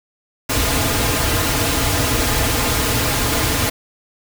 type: noise with comb filter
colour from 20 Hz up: pink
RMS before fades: -18 dBFS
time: 0.49-3.7 s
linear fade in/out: 10 ms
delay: 5.3 ms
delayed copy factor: -0.65
effects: none